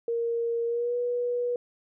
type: tone with pitch glide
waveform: sine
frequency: 466.2 to 486 Hz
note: A#4 to B4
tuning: 0 to -28 cents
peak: -25 dBFS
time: 0.08-1.56 s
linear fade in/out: 2 ms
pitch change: +72 cents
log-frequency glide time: 0.66-0.96 s
effects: none